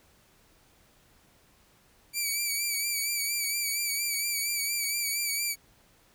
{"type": "tone with vibrato", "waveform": "10% pulse", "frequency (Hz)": 2309, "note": "D7", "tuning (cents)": -30, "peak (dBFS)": -19, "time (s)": [2.13, 5.56], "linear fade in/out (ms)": 50, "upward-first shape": "sine", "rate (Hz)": 4.3, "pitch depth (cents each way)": 50, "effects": ["pink hiss -62 dBFS RMS until 6.14 s"]}